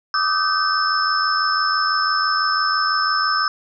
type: tone cluster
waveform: sine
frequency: 1176 / 1262 / 1538 / 5250 Hz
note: D6 / D#6 / G6 / E8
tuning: +2 / +24 / -33 / -8 cents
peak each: -22 dBFS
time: 0.14-3.48 s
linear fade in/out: 2 ms
effects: none